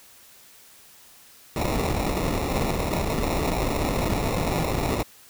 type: noise with sample-and-hold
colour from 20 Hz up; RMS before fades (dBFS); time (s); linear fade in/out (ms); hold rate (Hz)
pink; -25; 1.56-5.03; 2; 1575
effects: white hiss -51 dBFS RMS until 5.29 s